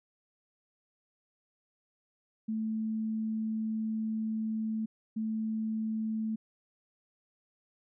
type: tone bursts at uneven times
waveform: sine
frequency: 219.7 Hz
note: A3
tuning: 2 cents flat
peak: -30 dBFS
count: 2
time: 2.48-4.86 / 5.16-6.36 s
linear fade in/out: 10 ms
effects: none